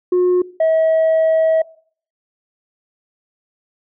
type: tone pair in turn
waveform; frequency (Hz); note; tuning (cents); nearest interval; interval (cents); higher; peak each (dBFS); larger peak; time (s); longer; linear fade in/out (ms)
sine; 360.7 / 642.7; F#4 / E5; -44 / -44; minor seventh; 1000; second; -9; neither; 0.12-0.42 / 0.6-1.62; second; 5
effects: noise-tail reverb RT60 0.5 s tail -21 dB re dry + tanh soft clip ceiling -10 dBFS